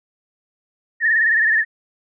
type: tone with vibrato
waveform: sine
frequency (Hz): 1794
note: A6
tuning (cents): +33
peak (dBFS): -13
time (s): 1-1.65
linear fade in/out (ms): 50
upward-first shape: sine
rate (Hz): 19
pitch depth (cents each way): 81
effects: none